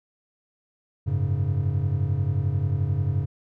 triangle chord, F# suspended second, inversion none, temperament equal, 92.5 / 103.83 / 138.59 Hz, F#2 / G#2 / C#3, 0 / 0 / 0 cents, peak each -24 dBFS, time 1.06-3.26 s, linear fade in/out 20 ms, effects none

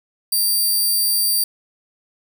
5% pulse tone, 4699 Hz, D8, in tune, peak -9 dBFS, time 0.32-1.44 s, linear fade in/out 5 ms, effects none

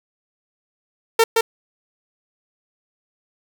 sawtooth tone with echo, 454.3 Hz, A#4, 45 cents flat, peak -7 dBFS, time 1.19-1.24 s, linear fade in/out 5 ms, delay 170 ms, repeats 1, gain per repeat -3 dB, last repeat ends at 1.41 s, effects 8-bit

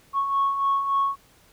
sine beating tone pair, 1101 / 1104.5 Hz, C#6 / C#6, -12 / -7 cents, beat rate 3.5 Hz, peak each -28 / -20 dBFS, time 0.13-1.16 s, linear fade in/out 50 ms, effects tanh soft clip ceiling -15 dBFS + pink hiss -57 dBFS RMS until 1.52 s

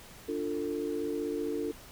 sine chord, D minor, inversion none, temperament equal with one note detuned, 293.7 / 349.2 / 447.2 Hz, D4 / F4 / A4, 0 / 0 / +28 cents, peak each -35 / -36 / -34 dBFS, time 0.28-1.72 s, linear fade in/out 10 ms, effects pink hiss -51 dBFS RMS until 1.91 s

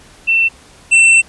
sine / square tone pair in turn, 2689 / 2689 Hz, E7 / E7, +34 / +34 cents, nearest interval unison, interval 0 cents, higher neither, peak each -9 / -6 dBFS, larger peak second, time 0.27-0.49 / 0.91-1.22 s, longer second, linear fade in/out 20 ms, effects pink hiss -43 dBFS RMS until 1.28 s + resampled to 24000 Hz

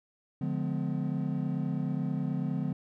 triangle chord, D diminished seventh, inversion none, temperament just, 146.83 / 176.2 / 211.4 / 253.7 Hz, D3 / F3 / Ab3 / Cb4, 0 / +16 / +31 / +47 cents, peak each -31 / -32 / -35 / -33 dBFS, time 0.41-2.73 s, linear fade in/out 5 ms, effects none

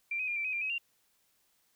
sine tone with pitch steps, 2363 / 2518 / 2407 / 2339 / 2522 / 2381 / 2545 / 2773 Hz, D7 / D#7 / D7 / D7 / D#7 / D7 / D#7 / F7, +10 / +20 / +42 / -8 / +23 / +23 / +39 / -13 cents, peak -31 dBFS, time 0.11-0.782 s, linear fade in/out 5 ms, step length 84 ms, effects white hiss -72 dBFS RMS until 1.75 s

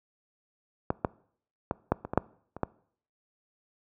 clicks, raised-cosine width 1 ms, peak -11 / -10 / -13 / -8 / -21 / -17 / -6 / -25 / -12 dBFS, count 9, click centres 0.904 / 1.048 / 1.711 / 1.92 / 2.05 / 2.135 / 2.176 / 2.566 / 2.633 s, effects noise-tail reverb RT60 0.6 s tail -23 dB re dry + high-pass 60 Hz 12 dB/octave

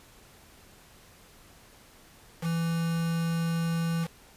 triangle tone with quantisation, 166.1 Hz, E3, 13 cents sharp, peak -24 dBFS, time 2.41-4.08 s, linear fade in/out 50 ms, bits 6, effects pink hiss -55 dBFS RMS until 4.36 s + resampled to 32000 Hz

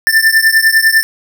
square beating tone pair, 1775 / 1785 Hz, A6 / A6, +15 / +24 cents, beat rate 10 Hz, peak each -11 dBFS, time 0.07-1.03 s, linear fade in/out 0 ms, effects none

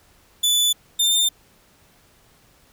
sawtooth tone pair in turn, 3482 / 3603 Hz, A7 / A7, -19 / +40 cents, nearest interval minor second, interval 59 cents, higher second, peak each -13 dBFS, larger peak neither, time 0.43-0.73 / 0.99-1.29 s, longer neither, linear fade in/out 10 ms, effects pink hiss -56 dBFS RMS until 2.72 s

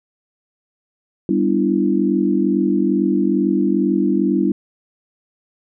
sine chord, E minor seventh, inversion first, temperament equal with one note detuned, 196 / 246.9 / 293.7 / 336 Hz, G3 / B3 / D4 / E4, 0 / 0 / 0 / +33 cents, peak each -19 / -22 / -19 / -19 dBFS, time 1.29-4.52 s, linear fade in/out 2 ms, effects none

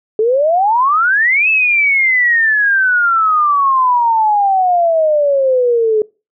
sine exponential two-way sweep, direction up then down, 422.4 to 2637 to 422.4 Hz, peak -9 dBFS, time 0.19-6.02 s, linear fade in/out 2 ms, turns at 1.49 s, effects noise-tail reverb RT60 0.3 s tail -24 dB re dry

